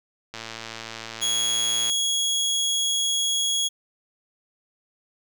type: click train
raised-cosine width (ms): 0.2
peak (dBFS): -17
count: 177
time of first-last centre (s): 0.34-1.898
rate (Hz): 113
type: tone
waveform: 25% pulse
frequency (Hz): 3326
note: G#7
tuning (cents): +2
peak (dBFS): -18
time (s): 1.21-3.69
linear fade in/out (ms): 20
effects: none